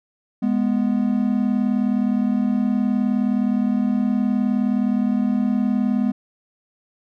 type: tone pair together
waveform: triangle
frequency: 207.6 / 246.9 Hz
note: G#3 / B3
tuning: 0 / 0 cents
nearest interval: minor third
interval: 300 cents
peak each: -18 dBFS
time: 0.42-6.12 s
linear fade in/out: 10 ms
effects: none